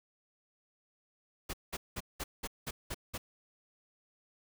pink noise bursts, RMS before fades -38 dBFS, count 8, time 1.49-3.18 s, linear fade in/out 10 ms, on 45 ms, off 190 ms, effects none

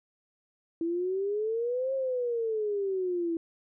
sine exponential two-way sweep, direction up then down, 327.8 to 540 to 327.8 Hz, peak -27 dBFS, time 0.81-3.37 s, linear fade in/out 2 ms, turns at 1.94 s, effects none

